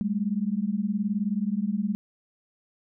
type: beating tone pair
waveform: sine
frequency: 196.1 / 215.1 Hz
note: G3 / A3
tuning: +1 / -39 cents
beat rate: 19 Hz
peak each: -27 dBFS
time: 0.01-1.95 s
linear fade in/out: 0 ms
effects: none